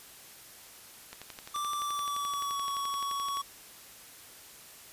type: click train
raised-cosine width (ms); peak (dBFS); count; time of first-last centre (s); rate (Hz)
0.2; -25; 27; 1.13-3.371; 11.6
type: tone with pitch glide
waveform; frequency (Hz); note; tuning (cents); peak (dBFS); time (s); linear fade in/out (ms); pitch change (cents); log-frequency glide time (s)
square; 1174.7 to 1119.7; D6 to C#6; 0 to +17; -32; 1.54-3.42; 10; -83; 1.75-2.67
effects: white hiss -51 dBFS RMS until 4.92 s + resampled to 32000 Hz